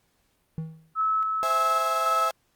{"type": "tone with exponential decay", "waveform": "triangle", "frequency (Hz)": 160.1, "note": "D#3", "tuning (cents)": 50, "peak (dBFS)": -24, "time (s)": [0.58, 0.94], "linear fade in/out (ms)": 0, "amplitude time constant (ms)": 78}
{"type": "tone with tremolo", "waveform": "sine", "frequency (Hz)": 1299, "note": "E6", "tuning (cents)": -26, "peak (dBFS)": -21, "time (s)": [0.95, 2.31], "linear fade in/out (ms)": 50, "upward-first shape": "square", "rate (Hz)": 1.8, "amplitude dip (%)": 30}
{"type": "chord", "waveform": "35% pulse", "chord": "C augmented", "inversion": "none", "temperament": "equal", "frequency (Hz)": [523.3, 659.3, 830.6], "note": ["C5", "E5", "G#5"], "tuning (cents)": [0, 0, 0], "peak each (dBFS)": [-32, -28, -33], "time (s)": [1.43, 2.31], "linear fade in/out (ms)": 0}
{"effects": ["pink hiss -69 dBFS RMS until 2.55 s", "Opus 48 kbps"]}